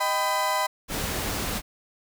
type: chord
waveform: 35% pulse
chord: Eb augmented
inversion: none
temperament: equal with one note detuned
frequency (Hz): 622.3 / 784 / 1002.1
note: Eb5 / G5 / B5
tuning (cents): 0 / 0 / +25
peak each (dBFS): -28 / -28 / -23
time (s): 0-0.67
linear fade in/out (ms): 10
type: noise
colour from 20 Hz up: pink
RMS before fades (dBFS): -29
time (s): 0.88-1.62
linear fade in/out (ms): 50
effects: none